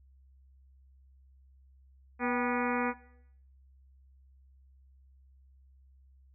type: harmonic tone with a mistuned harmonic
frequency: 243.9 Hz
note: B3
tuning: 21 cents flat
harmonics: 1 / 2 / 3 / 4 / 5 / 6 / 7 / 8 / 9 / 10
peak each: -32 / -35 / -37 / -38 / -39 / -40 / -40 / -41 / -42 / -42 dBFS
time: 2.19-2.94 s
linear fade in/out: 50 ms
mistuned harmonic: 3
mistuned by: +86 cents
effects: noise-tail reverb RT60 0.7 s tail -17 dB re dry + added 66 Hz sine -57 dBFS peak until 6.34 s

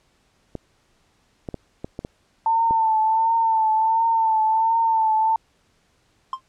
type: clicks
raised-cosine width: 2 ms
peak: -16 dBFS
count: 7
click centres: 0.553 / 1.488 / 1.543 / 1.845 / 1.991 / 2.049 / 2.709 s
type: tone with vibrato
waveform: sine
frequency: 893 Hz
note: A5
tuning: 25 cents sharp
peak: -16 dBFS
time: 2.46-5.36 s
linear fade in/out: 2 ms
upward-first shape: triangle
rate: 1.4 Hz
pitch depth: 47 cents each way
type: tone with exponential decay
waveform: triangle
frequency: 1051 Hz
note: C6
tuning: 7 cents sharp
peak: -18 dBFS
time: 6.33-6.41 s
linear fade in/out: 2 ms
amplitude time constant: 16 ms
effects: pink hiss -63 dBFS RMS until 6.48 s + low-pass 8000 Hz 12 dB/octave

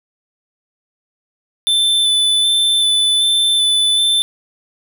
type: tone with vibrato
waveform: square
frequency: 3520 Hz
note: A7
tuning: in tune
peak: -12 dBFS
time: 1.67-4.22 s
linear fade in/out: 0 ms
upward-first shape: square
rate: 1.3 Hz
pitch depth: 11 cents each way
effects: none

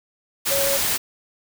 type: tone in noise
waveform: sine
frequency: 554.4 Hz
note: C#5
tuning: in tune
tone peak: -22 dBFS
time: 0.5-0.78 s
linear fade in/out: 20 ms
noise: white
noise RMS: -22 dBFS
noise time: 0.45-0.98 s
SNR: -3 dB
effects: none

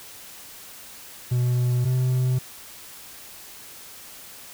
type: tone pair in turn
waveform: triangle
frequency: 123.47 / 127.46 Hz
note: B2 / C3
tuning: 0 / -45 cents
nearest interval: minor second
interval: 55 cents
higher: second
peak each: -17 dBFS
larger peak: neither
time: 1.31-1.85 / 1.85-2.39 s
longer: neither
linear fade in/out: 10 ms
effects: white hiss -43 dBFS RMS until 4.53 s

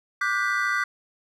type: chord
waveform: triangle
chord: G major seventh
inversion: second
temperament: equal with one note detuned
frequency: 1174.7 / 1454.6 / 1568 / 1975.5 Hz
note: D6 / F#6 / G6 / B6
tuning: 0 / -30 / 0 / 0 cents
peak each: -26 dBFS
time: 0.21-0.84 s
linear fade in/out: 5 ms
effects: none

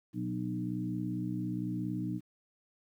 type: harmonic tone with a mistuned harmonic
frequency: 61 Hz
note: B1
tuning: 21 cents flat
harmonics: 2 / 3 / 4 / 5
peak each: -38 / -37 / -41 / -37 dBFS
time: 0.13-2.21 s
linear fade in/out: 50 ms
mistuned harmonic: 4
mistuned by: +24 cents
effects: 11-bit

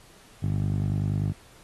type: tone with band-pass filter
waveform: 10% pulse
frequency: 50.2 Hz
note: G1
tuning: 42 cents sharp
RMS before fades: -26 dBFS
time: 0.42-1.33 s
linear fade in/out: 20 ms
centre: 120 Hz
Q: 2.6
effects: pink hiss -54 dBFS RMS until 1.63 s + AAC 32 kbps

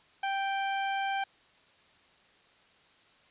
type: tone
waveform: sawtooth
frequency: 784 Hz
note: G5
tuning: in tune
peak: -25 dBFS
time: 0.23-1.24 s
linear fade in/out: 5 ms
effects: white hiss -62 dBFS RMS until 3.3 s + resampled to 8000 Hz

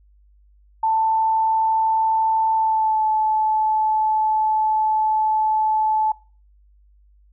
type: tone with pitch glide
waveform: sine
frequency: 886 to 867.3 Hz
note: A5 to A5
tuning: +12 to -25 cents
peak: -16 dBFS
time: 0.83-6.12 s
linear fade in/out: 5 ms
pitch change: -37 cents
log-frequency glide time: 2.55-3.05 s
effects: noise-tail reverb RT60 0.4 s tail -22 dB re dry + added 50 Hz sine -51 dBFS peak until 7.32 s

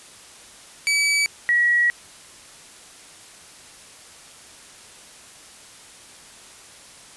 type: tone pair in turn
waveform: sawtooth / sine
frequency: 2291 / 1919.3 Hz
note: D7 / B6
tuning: -44 / -50 cents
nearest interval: minor third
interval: 306 cents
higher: first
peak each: -14 / -15 dBFS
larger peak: first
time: 0.87-1.26 / 1.49-1.9 s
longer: second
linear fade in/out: 0 ms
effects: white hiss -45 dBFS RMS until 7.16 s + resampled to 24000 Hz

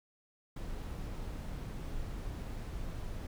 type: noise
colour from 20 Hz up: brown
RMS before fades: -40 dBFS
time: 0.56-3.27 s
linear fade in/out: 5 ms
effects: none

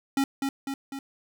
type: tone with echo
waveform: square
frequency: 273.5 Hz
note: C#4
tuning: 23 cents flat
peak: -22 dBFS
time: 0.17-0.24 s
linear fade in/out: 2 ms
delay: 250 ms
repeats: 3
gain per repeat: -4 dB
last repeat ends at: 0.99 s
effects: none

